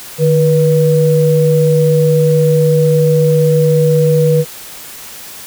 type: tone pair together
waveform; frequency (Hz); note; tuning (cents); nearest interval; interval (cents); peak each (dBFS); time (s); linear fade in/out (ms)
sine; 152.7 / 484.8; D#3 / B4; -32 / -32; octave + minor sixth; 2000; -10; 0.18-4.45; 50
effects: white hiss -31 dBFS RMS until 5.46 s